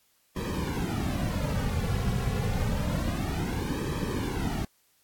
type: noise with flanger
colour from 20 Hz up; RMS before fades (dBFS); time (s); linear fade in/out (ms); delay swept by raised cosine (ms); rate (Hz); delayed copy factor
brown; -29; 0.36-4.65; 5; 1.4 to 3.3; 0.28; -1
effects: white hiss -67 dBFS RMS until 5.03 s + AAC 64 kbps

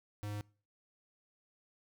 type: tone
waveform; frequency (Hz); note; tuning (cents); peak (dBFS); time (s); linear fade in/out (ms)
square; 103.8; G#2; 0; -39; 0.23-0.41; 0
effects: noise-tail reverb RT60 0.4 s tail -23 dB re dry

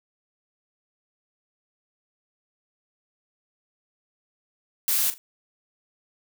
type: noise with echo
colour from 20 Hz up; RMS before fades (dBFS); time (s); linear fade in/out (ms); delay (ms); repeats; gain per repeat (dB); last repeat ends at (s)
blue; -23; 4.88-5.1; 0; 40; 2; -13; 5.18
effects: none

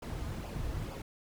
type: noise with flanger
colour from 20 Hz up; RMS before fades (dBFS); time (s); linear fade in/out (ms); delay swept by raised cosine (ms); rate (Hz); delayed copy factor
brown; -38; 0.02-1.02; 5; 0.49 to 5.39; 2.2; -0.6
effects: none

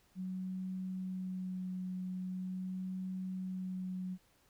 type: tone with vibrato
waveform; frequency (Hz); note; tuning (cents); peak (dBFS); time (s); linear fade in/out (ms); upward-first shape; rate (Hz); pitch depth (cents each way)
sine; 185.3; F#3; +3; -37; 0.15-4.18; 50; sine; 0.42; 12
effects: pink hiss -70 dBFS RMS until 4.49 s

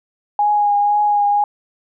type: tone with vibrato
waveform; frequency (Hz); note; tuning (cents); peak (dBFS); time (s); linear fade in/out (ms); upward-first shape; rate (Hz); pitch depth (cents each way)
sine; 825; G#5; -12; -12; 0.39-1.44; 2; triangle; 2; 22
effects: none

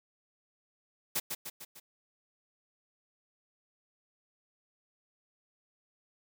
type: noise with echo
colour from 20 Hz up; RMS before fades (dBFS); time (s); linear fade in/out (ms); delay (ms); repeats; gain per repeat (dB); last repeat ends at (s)
white; -31; 1.15-1.2; 10; 150; 4; -5; 1.8
effects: none

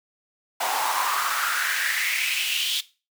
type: noise with high-pass filter sweep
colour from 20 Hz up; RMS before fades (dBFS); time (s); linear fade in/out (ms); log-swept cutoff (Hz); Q
pink; -25; 0.6-2.81; 10; 770 to 3400; 4.9
effects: noise-tail reverb RT60 0.3 s tail -17 dB re dry

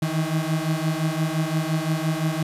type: beating tone pair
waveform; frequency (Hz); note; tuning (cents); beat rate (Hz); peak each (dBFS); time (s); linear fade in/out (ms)
35% pulse; 155.56 / 161.36; D#3 / E3; 0 / -37; 5.8; -23; 0.02-2.43; 5
effects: resampled to 32000 Hz + 9-bit

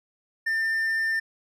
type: tone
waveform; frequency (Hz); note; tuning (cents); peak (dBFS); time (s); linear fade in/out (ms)
triangle; 1796; A6; +35; -21; 0.46-1.2; 10
effects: none

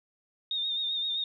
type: tone with vibrato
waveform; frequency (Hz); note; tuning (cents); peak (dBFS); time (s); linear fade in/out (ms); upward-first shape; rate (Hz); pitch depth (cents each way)
sine; 3672; A#7; -27; -28; 0.51-1.24; 2; sine; 7.7; 43
effects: none

